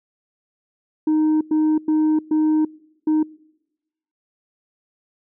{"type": "tone bursts at uneven times", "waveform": "sine", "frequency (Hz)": 310, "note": "D#4", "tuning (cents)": -6, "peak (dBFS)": -12, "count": 5, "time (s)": [[1.07, 1.41], [1.51, 1.78], [1.88, 2.19], [2.31, 2.65], [3.07, 3.23]], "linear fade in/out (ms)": 5, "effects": ["noise-tail reverb RT60 1.0 s tail -26 dB re dry", "tanh soft clip ceiling -14 dBFS"]}